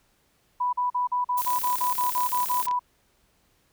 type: tone bursts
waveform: sine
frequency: 987.8 Hz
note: B5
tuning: in tune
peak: -22 dBFS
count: 13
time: 0.6-2.794 s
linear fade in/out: 10 ms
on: 130 ms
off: 42 ms
type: noise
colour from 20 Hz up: violet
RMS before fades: -31 dBFS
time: 1.37-2.67 s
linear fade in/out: 10 ms
type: click train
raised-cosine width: 0.2 ms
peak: -21 dBFS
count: 47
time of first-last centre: 1.42-2.712 s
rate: 35.6 Hz
effects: pink hiss -66 dBFS RMS until 3.72 s